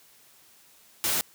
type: noise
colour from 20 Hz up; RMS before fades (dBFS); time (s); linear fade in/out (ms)
white; -26; 1.04-1.21; 0
effects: white hiss -57 dBFS RMS until 1.34 s + high-pass 80 Hz 12 dB/octave